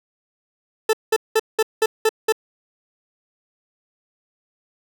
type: tone bursts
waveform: 40% pulse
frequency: 440 Hz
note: A4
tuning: in tune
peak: -13 dBFS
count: 7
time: 0.89-2.324 s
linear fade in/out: 5 ms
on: 42 ms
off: 190 ms
effects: none